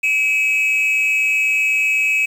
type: tone pair together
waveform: triangle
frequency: 2312 / 2572 Hz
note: D7 / E7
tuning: -28 / -43 cents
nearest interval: major second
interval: 185 cents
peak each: -18 / -12 dBFS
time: 0.03-2.26 s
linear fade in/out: 10 ms
effects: tanh soft clip ceiling -10 dBFS + 7-bit